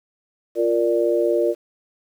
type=chord; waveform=sine; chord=Bb major; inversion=second; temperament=equal; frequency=349.2 / 466.2 / 587.3 Hz; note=F4 / Bb4 / D5; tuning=0 / 0 / 0 cents; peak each=-20 / -21 / -21 dBFS; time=0.55-1.55 s; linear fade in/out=50 ms; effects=8-bit